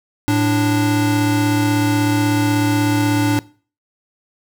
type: tone pair together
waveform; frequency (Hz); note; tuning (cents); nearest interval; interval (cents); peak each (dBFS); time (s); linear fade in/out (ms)
square; 110 / 293.7; A2 / D4; 0 / 0; octave + perfect fourth; 1700; -19 / -16; 0.28-3.39; 0
effects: noise-tail reverb RT60 0.4 s tail -21 dB re dry